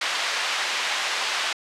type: band-pass noise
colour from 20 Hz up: white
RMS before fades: -26 dBFS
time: 0.01-1.53 s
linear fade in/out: 5 ms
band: 790 to 3600 Hz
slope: 12 dB/octave
effects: low-pass 9000 Hz 12 dB/octave